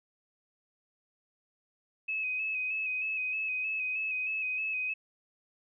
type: tone with vibrato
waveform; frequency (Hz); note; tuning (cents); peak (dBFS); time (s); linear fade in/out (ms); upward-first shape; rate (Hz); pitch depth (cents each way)
sine; 2551; D#7; +43; -30; 2.08-4.94; 10; square; 3.2; 28
effects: none